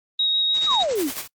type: tone with vibrato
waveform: sine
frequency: 3781 Hz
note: A#7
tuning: 24 cents sharp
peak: -18 dBFS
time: 0.19-0.83 s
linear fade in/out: 5 ms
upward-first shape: square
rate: 6.6 Hz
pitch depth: 8 cents each way
type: noise with tremolo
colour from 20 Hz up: white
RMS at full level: -28 dBFS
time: 0.53-1.28 s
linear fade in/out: 50 ms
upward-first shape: triangle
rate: 11 Hz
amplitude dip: 75%
type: exponential sweep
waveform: sine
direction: down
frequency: 1336 to 246.9 Hz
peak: -20 dBFS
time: 0.66-1.11 s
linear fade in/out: 50 ms
effects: noise-tail reverb RT60 0.1 s tail -24 dB re dry + Opus 24 kbps